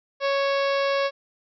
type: harmonic tone with a mistuned harmonic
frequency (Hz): 554.4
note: C#5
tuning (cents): 0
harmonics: 1 / 2 / 3 / 4 / 5 / 6 / 7 / 8 / 9 / 10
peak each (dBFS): -22 / -28 / -32 / -34 / -36 / -38 / -39 / -40 / -41 / -42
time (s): 0.2-1.11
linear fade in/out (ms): 50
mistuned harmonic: 5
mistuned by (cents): -32
effects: none